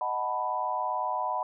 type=chord; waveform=sine; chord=B dominant seventh; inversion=first; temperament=equal; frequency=622.3 / 740 / 880 / 987.8 Hz; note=D#5 / F#5 / A5 / B5; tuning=0 / 0 / 0 / 0 cents; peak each=-36 / -33 / -35 / -30 dBFS; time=0.01-1.43 s; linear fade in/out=2 ms; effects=none